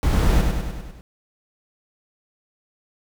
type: noise with echo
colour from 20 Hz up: brown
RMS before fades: -18 dBFS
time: 0.03-0.41 s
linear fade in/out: 0 ms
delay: 100 ms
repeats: 6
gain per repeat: -4 dB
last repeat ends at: 1.01 s
effects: none